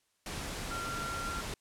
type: tone in noise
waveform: sine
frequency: 1377 Hz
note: F6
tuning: 25 cents flat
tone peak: -37 dBFS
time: 0.71-1.41 s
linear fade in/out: 2 ms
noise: pink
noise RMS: -39 dBFS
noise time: 0.26-1.54 s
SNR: -1 dB
effects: white hiss -75 dBFS RMS until 1.6 s + low-pass 10000 Hz 12 dB/octave